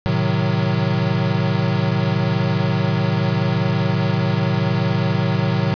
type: chord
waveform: square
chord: A diminished seventh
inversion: none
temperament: equal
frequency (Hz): 110 / 130.81 / 155.56 / 185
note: A2 / C3 / Eb3 / Gb3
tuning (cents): 0 / 0 / 0 / 0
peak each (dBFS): -23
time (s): 0.06-5.74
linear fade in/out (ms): 0
effects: resampled to 11025 Hz + 7-bit